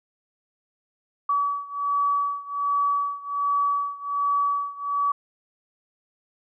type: beating tone pair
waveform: sine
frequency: 1141 / 1142.3 Hz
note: C#6 / D6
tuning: +50 / -48 cents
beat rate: 1.3 Hz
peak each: -24 / -26 dBFS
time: 1.29-5.12 s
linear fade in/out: 5 ms
effects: none